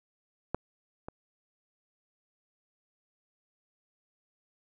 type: clicks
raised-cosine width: 1 ms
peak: -15 / -25 dBFS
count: 2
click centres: 0.546 / 1.085 s
effects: none